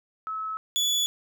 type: tone pair in turn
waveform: sine / 30% pulse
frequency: 1295 / 3431 Hz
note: E6 / A7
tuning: -31 / -44 cents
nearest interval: octave + perfect fourth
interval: 1687 cents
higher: second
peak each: -29 / -20 dBFS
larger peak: second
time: 0.27-0.57 / 0.76-1.06 s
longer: neither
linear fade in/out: 0 ms
effects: none